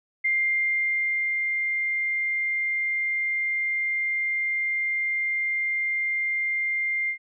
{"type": "tone with ADSR envelope", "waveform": "sine", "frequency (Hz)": 2100, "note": "C7", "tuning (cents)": 6, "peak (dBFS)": -20, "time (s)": [0.24, 7.18], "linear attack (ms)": 12, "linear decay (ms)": 1100, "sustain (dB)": -3, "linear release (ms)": 88, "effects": []}